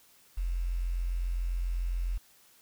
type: tone with quantisation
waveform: sine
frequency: 43.65 Hz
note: F1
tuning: in tune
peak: -28 dBFS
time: 0.37-2.18 s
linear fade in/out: 10 ms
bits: 9
effects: white hiss -61 dBFS RMS until 2.61 s